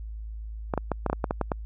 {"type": "clicks", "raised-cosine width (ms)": 1, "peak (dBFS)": -11, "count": 10, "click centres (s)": [0.738, 0.777, 0.917, 1.063, 1.099, 1.13, 1.242, 1.309, 1.413, 1.518], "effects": ["added 54 Hz sine -34 dBFS peak until 1.65 s"]}